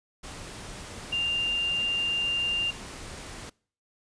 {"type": "tone in noise", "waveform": "sine", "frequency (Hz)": 2794, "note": "F7", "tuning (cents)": 0, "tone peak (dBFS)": -25, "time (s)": [1.12, 2.71], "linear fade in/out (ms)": 10, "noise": "pink", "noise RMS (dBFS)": -41, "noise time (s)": [0.23, 3.5], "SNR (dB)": 13, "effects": ["noise-tail reverb RT60 0.5 s tail -25 dB re dry", "resampled to 22050 Hz"]}